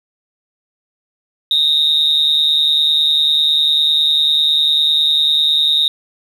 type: tone with amplitude modulation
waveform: sine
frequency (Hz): 3729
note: A#7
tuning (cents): 0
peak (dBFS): -6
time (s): 1.51-5.88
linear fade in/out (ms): 2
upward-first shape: sine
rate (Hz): 150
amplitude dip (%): 85
effects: tanh soft clip ceiling -4 dBFS + 7-bit